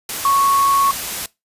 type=tone in noise; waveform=sine; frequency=1106 Hz; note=C#6; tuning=4 cents flat; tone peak=-12 dBFS; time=0.25-0.91 s; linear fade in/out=2 ms; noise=white; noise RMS=-25 dBFS; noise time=0.09-1.26 s; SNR=+10 dB; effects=noise-tail reverb RT60 0.2 s tail -21 dB re dry + resampled to 32000 Hz

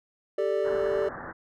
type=chord; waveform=triangle; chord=G suspended second; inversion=none; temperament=just; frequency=392 / 441 / 588 Hz; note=G4 / A4 / D5; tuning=0 / +4 / +2 cents; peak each=-26 / -27 / -26 dBFS; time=0.38-1.09 s; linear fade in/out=5 ms
type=low-pass noise; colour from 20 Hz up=white; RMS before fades=-39 dBFS; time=0.64-1.33 s; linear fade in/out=20 ms; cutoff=1800 Hz; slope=96 dB/octave
effects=none

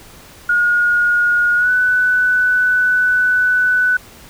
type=tone with pitch glide; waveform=sine; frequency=1437 to 1493.7 Hz; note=F6 to F#6; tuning=+49 to +16 cents; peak=-11 dBFS; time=0.49-3.97 s; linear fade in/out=5 ms; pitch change=+67 cents; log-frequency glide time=1.56-1.71 s; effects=pink hiss -41 dBFS RMS until 4.29 s

